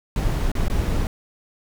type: noise with dropouts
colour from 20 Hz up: brown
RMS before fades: -21 dBFS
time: 0.16-1.07 s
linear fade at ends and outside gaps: 1 ms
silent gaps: 0.517-0.552 / 0.682-0.699 s
effects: none